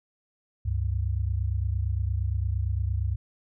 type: tone pair together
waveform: sine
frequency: 69.5 / 98.2 Hz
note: C#2 / G2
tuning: +5 / +4 cents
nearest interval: tritone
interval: 599 cents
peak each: -27 dBFS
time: 0.65-3.16 s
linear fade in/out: 10 ms
effects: none